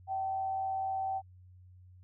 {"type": "tone with frequency modulation", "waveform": "sine", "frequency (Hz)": 768, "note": "G5", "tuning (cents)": -36, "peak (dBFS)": -31, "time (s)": [0.07, 1.22], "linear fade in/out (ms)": 50, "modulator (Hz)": 104, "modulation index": 0.29, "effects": ["added 91 Hz sine -53 dBFS peak until 2.03 s"]}